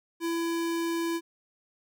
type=tone; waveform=square; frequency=334.6 Hz; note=E4; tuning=26 cents sharp; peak=-28 dBFS; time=0.2-1.21 s; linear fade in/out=50 ms; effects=none